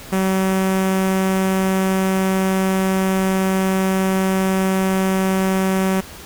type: tone with notch filter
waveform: sawtooth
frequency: 190 Hz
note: F#3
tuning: 46 cents sharp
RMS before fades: -18 dBFS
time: 0.12-6.01 s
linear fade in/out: 10 ms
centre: 4200 Hz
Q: 1.4
effects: pink hiss -37 dBFS RMS until 6.25 s